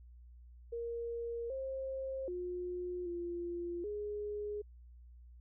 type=tone with pitch steps; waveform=sine; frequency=467.7 / 532 / 357.7 / 346.4 / 416 Hz; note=A#4 / C5 / F4 / F4 / G#4; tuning=+6 / +29 / +41 / -14 / +3 cents; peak=-37 dBFS; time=0.72-4.62 s; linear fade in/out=10 ms; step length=780 ms; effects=added 60 Hz sine -53 dBFS peak until 5.4 s